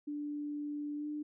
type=tone with pitch glide; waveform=sine; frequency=293.7 to 298.7 Hz; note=D4 to D4; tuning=0 to +29 cents; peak=-36 dBFS; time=0.07-1.23 s; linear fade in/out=10 ms; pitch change=+29 cents; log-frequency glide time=0.96-1.07 s; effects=none